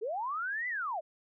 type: linear two-way sweep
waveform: sine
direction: up then down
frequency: 392 to 2029 to 571 Hz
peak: -32 dBFS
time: 0.01-1.01 s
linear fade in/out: 20 ms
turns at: 0.68 s
effects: none